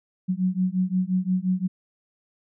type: beating tone pair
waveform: sine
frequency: 181.8 / 187.5 Hz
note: F#3 / F#3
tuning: -30 / +23 cents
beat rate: 5.7 Hz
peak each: -24 dBFS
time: 0.28-1.68 s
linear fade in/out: 20 ms
effects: none